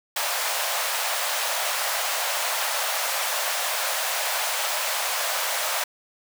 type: high-pass noise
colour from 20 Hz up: pink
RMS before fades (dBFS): -26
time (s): 0.16-5.84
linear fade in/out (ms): 5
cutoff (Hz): 570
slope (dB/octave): 48
effects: none